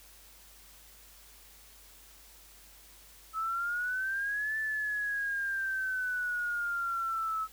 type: exponential two-way sweep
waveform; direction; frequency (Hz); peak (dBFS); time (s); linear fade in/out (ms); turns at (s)
sine; up then down; 1291 to 1760 to 1291; -30; 3.33-7.48; 50; 4.57
effects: added 50 Hz sine -60 dBFS peak until 7.52 s + white hiss -56 dBFS RMS until 7.52 s